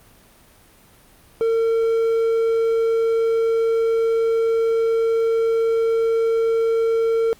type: tone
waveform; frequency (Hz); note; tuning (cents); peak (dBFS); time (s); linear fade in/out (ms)
triangle; 454.5; A#4; -44; -14; 1.41-7.33; 0
effects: pink hiss -51 dBFS RMS until 7.39 s + Opus 32 kbps